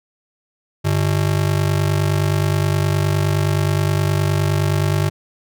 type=ring-modulated tone; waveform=square; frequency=123.47 Hz; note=B2; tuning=in tune; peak=-13 dBFS; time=0.84-5.1 s; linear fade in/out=20 ms; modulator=24.8 Hz; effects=none